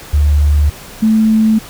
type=tone pair in turn; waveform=sine; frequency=73.42 / 219.3 Hz; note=D2 / A3; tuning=0 / -6 cents; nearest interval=octave + perfect fifth; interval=1894 cents; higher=second; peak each=-7 dBFS; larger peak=neither; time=0.13-0.7 / 1.02-1.59 s; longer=neither; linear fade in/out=10 ms; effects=pink hiss -33 dBFS RMS until 1.69 s